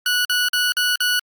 20% pulse tone bursts, 1472 Hz, F#6, 9 cents flat, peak -12 dBFS, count 5, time 0.06-1.194 s, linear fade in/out 2 ms, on 190 ms, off 46 ms, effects Opus 48 kbps

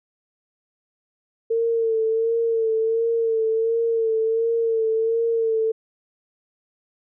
sine tone with vibrato, 452.3 Hz, A4, 48 cents sharp, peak -18 dBFS, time 1.5-5.72 s, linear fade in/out 10 ms, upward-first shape sine, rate 1.4 Hz, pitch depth 35 cents each way, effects none

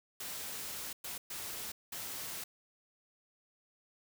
white noise bursts at uneven times, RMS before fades -42 dBFS, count 4, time 0.2-0.93 / 1.04-1.18 / 1.3-1.72 / 1.92-2.44 s, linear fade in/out 5 ms, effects none

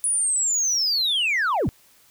sine linear sweep, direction down, 9956 to 55 Hz, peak -17 dBFS, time 0.04-1.69 s, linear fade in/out 0 ms, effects tanh soft clip ceiling -18 dBFS + white hiss -56 dBFS RMS until 2.1 s

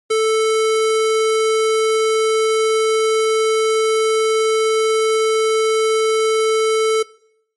square tone, 440 Hz, A4, in tune, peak -14 dBFS, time 0.1-7.03 s, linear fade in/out 10 ms, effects noise-tail reverb RT60 0.7 s tail -22 dB re dry + MP3 48 kbps

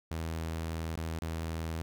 sawtooth tone with dropouts, 81.3 Hz, E2, 23 cents flat, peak -30 dBFS, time 0.11-1.82 s, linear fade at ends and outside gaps 0 ms, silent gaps 0.956-0.975 / 1.188-1.221 s, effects none

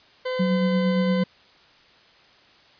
40% pulse tone, 510 Hz, C5, 44 cents flat, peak -24 dBFS, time 0.25-1.24 s, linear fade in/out 10 ms
sine tone with tremolo, 185.6 Hz, F#3, 6 cents sharp, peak -18 dBFS, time 0.39-1.24 s, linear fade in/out 10 ms, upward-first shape sine, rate 8.7 Hz, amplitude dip 35%
effects white hiss -54 dBFS RMS until 2.79 s + resampled to 11025 Hz

